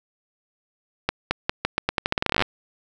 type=accelerating click train; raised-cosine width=0.3 ms; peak=-4 dBFS; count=21; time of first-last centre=1.09-2.423 s; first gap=220 ms; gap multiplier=0.84; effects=none